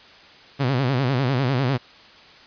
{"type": "tone with vibrato", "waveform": "sawtooth", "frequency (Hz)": 130.81, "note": "C3", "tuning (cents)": 0, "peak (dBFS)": -15, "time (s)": [0.59, 1.78], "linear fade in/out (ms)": 20, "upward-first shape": "sine", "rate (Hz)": 10, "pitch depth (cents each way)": 140, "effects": ["white hiss -47 dBFS RMS until 2.46 s", "resampled to 11025 Hz"]}